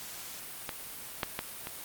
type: clicks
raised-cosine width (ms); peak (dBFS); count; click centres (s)
0.3; -18 / -12 / -15 / -21; 4; 0.692 / 1.232 / 1.391 / 1.671
effects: white hiss -43 dBFS RMS until 1.84 s + Opus 48 kbps